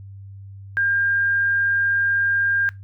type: tone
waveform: sine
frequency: 1604 Hz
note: G6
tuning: 39 cents sharp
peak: -17 dBFS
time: 0.77-2.69 s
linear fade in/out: 0 ms
effects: noise-tail reverb RT60 0.2 s tail -20 dB re dry + added 98 Hz sine -36 dBFS peak until 2.83 s